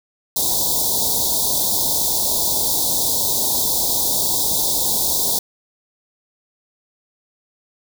white band-stop noise, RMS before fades -19 dBFS, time 0.36-5.39 s, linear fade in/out 5 ms, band 1000 to 3500 Hz, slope 96 dB/octave, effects none

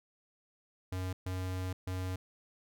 square tone bursts at uneven times, 92.5 Hz, F#2, in tune, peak -35 dBFS, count 3, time 0.92-1.13 / 1.26-1.73 / 1.87-2.16 s, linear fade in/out 5 ms, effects none

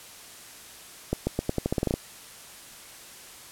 accelerating click train, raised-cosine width 2 ms, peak -11 dBFS, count 12, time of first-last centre 1.13-1.94 s, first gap 140 ms, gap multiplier 0.86, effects white hiss -46 dBFS RMS until 3.51 s + low-pass 12000 Hz 12 dB/octave

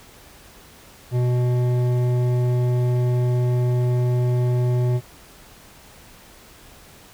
sine tone with hard clipping, 123.47 Hz, B2, in tune, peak -19 dBFS, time 1.11-5.01 s, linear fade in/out 50 ms, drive 11 dB, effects pink hiss -47 dBFS RMS until 7.13 s

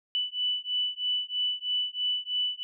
sine beating tone pair, 2977 / 2980.1 Hz, F#7 / F#7, +10 / +12 cents, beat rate 3.1 Hz, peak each -30 dBFS, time 0.15-2.63 s, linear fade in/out 0 ms, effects none

